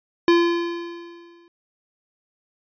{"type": "tone with exponential decay", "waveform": "square", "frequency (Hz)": 342.3, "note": "F4", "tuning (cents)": -35, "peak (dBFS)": -12, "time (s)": [0.28, 1.48], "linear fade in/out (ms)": 1, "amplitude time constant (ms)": 260, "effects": ["resampled to 11025 Hz"]}